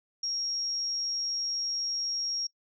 sine tone, 5588 Hz, F8, in tune, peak -29 dBFS, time 0.23-2.47 s, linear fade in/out 5 ms, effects noise-tail reverb RT60 0.1 s tail -24 dB re dry

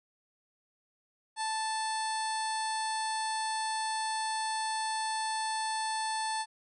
harmonic tone, 880 Hz, A5, in tune, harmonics 1 / 2 / 3 / 4 / 5 / 6 / 7 / 9 / 10, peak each -32 / -40 / -48 / -45 / -41 / -49 / -50 / -48 / -42 dBFS, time 1.36-6.46 s, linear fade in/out 50 ms, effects none

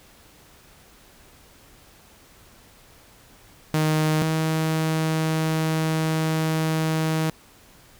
sawtooth tone pair in turn, 155.56 / 158.83 Hz, D#3 / D#3, 0 / +36 cents, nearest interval unison, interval 36 cents, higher second, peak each -15 / -17 dBFS, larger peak first, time 3.74-4.22 / 4.22-7.3 s, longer second, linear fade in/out 0 ms, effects pink hiss -52 dBFS RMS until 7.99 s

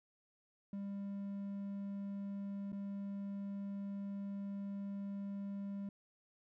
triangle tone with dropouts, 199.2 Hz, G3, 28 cents sharp, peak -38 dBFS, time 0.73-5.89 s, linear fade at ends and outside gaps 2 ms, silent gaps 2.72-2.728 s, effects none

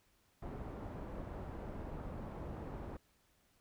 pink low-pass noise, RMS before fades -45 dBFS, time 0.42-2.97 s, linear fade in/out 5 ms, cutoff 860 Hz, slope 12 dB/octave, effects pink hiss -73 dBFS RMS until 3.6 s

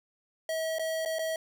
square tone with dropouts, 643 Hz, E5, 43 cents flat, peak -30 dBFS, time 0.49-1.36 s, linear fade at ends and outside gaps 2 ms, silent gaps 0.785-0.794 / 1.051-1.058 / 1.186-1.192 s, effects none

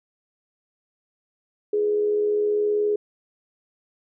sine tone with amplitude modulation, 417.8 Hz, G#4, 10 cents sharp, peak -17 dBFS, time 1.73-2.96 s, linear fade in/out 5 ms, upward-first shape sine, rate 79.5 Hz, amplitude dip 40%, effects none

